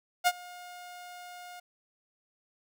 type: tone with ADSR envelope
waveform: sawtooth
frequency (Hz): 714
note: F5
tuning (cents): +38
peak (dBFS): -16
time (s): 0.24-1.6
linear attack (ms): 31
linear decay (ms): 45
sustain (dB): -24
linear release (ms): 7
effects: none